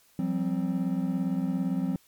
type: chord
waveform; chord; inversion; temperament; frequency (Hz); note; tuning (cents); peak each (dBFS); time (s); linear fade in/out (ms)
triangle; F suspended second; none; equal with one note detuned; 174.61 / 192.19 / 261.6; F3 / G3 / C4; 0 / -34 / 0; -28; 0.19-1.96; 2
effects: white hiss -62 dBFS RMS until 2.07 s + MP3 96 kbps